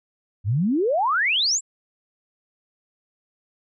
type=exponential sweep; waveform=sine; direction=up; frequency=89.8 to 7902 Hz; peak=-18 dBFS; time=0.44-1.61 s; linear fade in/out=50 ms; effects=none